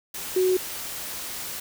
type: tone in noise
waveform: sine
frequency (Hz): 370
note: F#4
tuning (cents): 0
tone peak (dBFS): -18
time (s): 0.36-0.57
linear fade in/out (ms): 5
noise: white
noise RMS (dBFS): -34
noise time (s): 0.14-1.6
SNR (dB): +13
effects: none